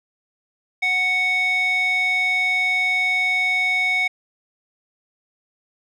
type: tone with band-pass filter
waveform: square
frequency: 740 Hz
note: F#5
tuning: in tune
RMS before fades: -20 dBFS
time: 0.82-4.08 s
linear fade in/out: 10 ms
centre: 2500 Hz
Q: 8.1
effects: none